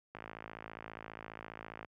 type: click train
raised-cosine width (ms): 0.5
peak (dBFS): -29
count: 94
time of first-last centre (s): 0.15-1.847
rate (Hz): 54.8
effects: high-pass 80 Hz 12 dB/octave